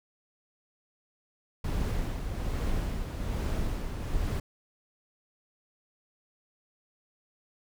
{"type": "noise with tremolo", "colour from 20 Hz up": "brown", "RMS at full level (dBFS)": -29, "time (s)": [1.64, 4.4], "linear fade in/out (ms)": 5, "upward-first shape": "sine", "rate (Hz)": 1.2, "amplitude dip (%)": 45, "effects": []}